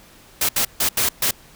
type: noise bursts at uneven times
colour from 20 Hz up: white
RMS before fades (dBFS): -19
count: 5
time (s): 0.41-0.49 / 0.56-0.65 / 0.8-0.89 / 0.97-1.09 / 1.22-1.31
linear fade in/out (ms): 5
effects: pink hiss -48 dBFS RMS until 1.55 s